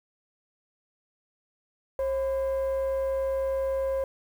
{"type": "tone with frequency modulation", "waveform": "sine", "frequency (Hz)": 537, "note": "C5", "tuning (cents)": 45, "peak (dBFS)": -23, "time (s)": [1.99, 4.04], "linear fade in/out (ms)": 2, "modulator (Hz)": 473, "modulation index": 0.31, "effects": ["tanh soft clip ceiling -23 dBFS", "9-bit"]}